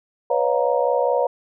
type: tone cluster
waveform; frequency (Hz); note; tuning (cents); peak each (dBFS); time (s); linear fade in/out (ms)
sine; 493.3 / 558 / 623 / 708 / 937; B4 / C#5 / D#5 / F5 / A#5; -2 / +11 / +2 / +23 / +9; -21 / -21 / -28 / -25 / -25; 0.3-1.27; 5
effects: none